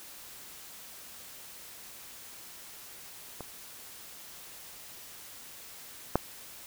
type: clicks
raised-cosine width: 1 ms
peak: -25 / -9 dBFS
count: 2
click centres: 3.407 / 6.156 s
effects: white hiss -48 dBFS RMS until 6.66 s